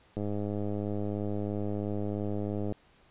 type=click train; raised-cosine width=2 ms; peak=-21 dBFS; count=264; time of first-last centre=0.17-2.723 s; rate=103 Hz; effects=pink hiss -62 dBFS RMS until 3.1 s + resampled to 8000 Hz